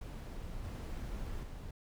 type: noise with level steps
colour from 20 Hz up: brown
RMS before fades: -43 / -41 / -45 dBFS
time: 0.01-1.71 s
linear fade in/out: 5 ms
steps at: 0.64 / 1.43 s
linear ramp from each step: 2 ms
effects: none